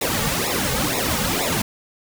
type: noise with flanger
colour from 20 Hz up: pink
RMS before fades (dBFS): -22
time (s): 0.01-1.62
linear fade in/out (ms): 5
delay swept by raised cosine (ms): 0.64 to 3.04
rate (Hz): 2.1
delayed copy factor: -0.95
effects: none